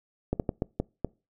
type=slowing click train; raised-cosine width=2 ms; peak=-13 dBFS; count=6; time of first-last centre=0.33-1.047 s; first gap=68 ms; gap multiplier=1.38; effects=noise-tail reverb RT60 0.3 s tail -25 dB re dry